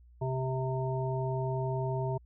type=harmonic tone; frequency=130.81 Hz; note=C3; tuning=in tune; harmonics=1 / 3 / 5 / 7; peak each=-31 / -36 / -38 / -39 dBFS; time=0.21-2.18 s; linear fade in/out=10 ms; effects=added 60 Hz sine -54 dBFS peak until 2.25 s